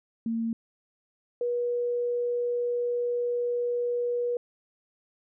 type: tone pair in turn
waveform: sine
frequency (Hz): 228 / 483.1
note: A#3 / B4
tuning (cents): -38 / -38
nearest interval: octave + minor second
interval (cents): 1300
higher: second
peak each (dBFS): -26 / -25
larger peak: second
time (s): 0.26-0.53 / 1.41-4.37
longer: second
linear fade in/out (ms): 2
effects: none